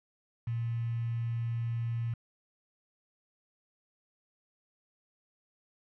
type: tone with quantisation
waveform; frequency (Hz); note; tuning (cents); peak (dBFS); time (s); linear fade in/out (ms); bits
sine; 116.54; A#2; 0; -30; 0.47-2.14; 5; 8
effects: low-pass 2000 Hz 12 dB/octave